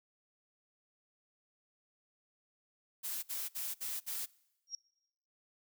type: noise bursts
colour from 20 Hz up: blue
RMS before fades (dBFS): -39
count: 5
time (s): 3.03-4.262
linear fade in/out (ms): 20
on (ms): 200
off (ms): 58
type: tone with exponential growth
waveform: sine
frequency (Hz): 5600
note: F8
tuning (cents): +4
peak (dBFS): -34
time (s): 4.67-4.75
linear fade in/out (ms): 2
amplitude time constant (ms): 17
effects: noise-tail reverb RT60 1.0 s tail -24 dB re dry